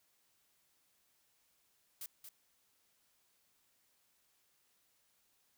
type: noise with echo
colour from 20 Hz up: blue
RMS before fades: -45 dBFS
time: 2.01-2.06 s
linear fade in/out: 2 ms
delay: 230 ms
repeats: 1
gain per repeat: -7 dB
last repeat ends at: 2.29 s
effects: white hiss -75 dBFS RMS until 5.57 s

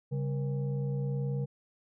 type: tone with frequency modulation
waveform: sine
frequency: 138.59 Hz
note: C#3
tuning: in tune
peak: -29 dBFS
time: 0.11-1.46 s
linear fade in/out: 20 ms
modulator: 336 Hz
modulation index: 0.59
effects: none

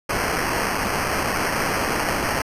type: noise with sample-and-hold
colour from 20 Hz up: violet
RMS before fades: -23 dBFS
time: 0.09-2.42 s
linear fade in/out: 5 ms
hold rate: 3675 Hz
effects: resampled to 32000 Hz

